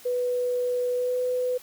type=tone with pitch glide; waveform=sine; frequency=493.9 to 500.2 Hz; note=B4 to B4; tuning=0 to +22 cents; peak=-23 dBFS; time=0.05-1.58 s; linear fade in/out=10 ms; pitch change=+22 cents; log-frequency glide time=0.95-1.17 s; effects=white hiss -49 dBFS RMS until 1.62 s